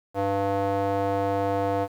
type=tone with band-pass filter; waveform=square; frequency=99 Hz; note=G2; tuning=18 cents sharp; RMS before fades=-25 dBFS; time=0.14-1.88 s; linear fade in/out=50 ms; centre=630 Hz; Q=2.2; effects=9-bit